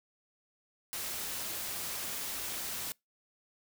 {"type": "noise", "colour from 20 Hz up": "white", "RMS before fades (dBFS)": -38, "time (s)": [0.93, 2.92], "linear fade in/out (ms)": 0, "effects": ["noise-tail reverb RT60 0.2 s tail -26 dB re dry"]}